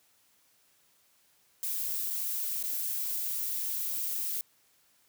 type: noise with dropouts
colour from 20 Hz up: violet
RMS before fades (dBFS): -33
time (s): 1.63-4.41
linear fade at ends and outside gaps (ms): 1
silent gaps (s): 2.102-2.106 / 2.628-2.638
effects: white hiss -67 dBFS RMS until 5.08 s + high-pass 60 Hz 12 dB/octave